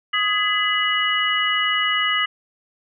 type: tone cluster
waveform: sine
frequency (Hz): 1251 / 1677 / 2009 / 2920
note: D#6 / G#6 / B6 / F#7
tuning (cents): +9 / +16 / +29 / -24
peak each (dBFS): -23 / -28 / -22 / -22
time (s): 0.13-2.26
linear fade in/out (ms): 10
effects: none